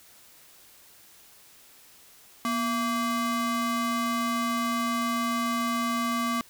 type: ring-modulated tone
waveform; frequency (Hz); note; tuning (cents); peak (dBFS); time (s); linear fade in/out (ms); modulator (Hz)
square; 456.8; A#4; -35; -23; 2.45-6.41; 0; 697
effects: white hiss -54 dBFS RMS until 6.49 s